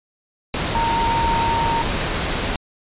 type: tone in noise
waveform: sine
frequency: 922 Hz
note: A#5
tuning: 19 cents flat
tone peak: -18 dBFS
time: 0.75-1.82 s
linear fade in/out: 2 ms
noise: pink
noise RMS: -22 dBFS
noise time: 0.54-2.56 s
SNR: +1 dB
effects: resampled to 8000 Hz